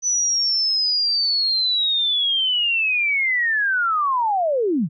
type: linear sweep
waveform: sine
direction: down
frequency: 6010 to 130.81 Hz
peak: -17 dBFS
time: 0.02-4.89 s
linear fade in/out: 50 ms
effects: none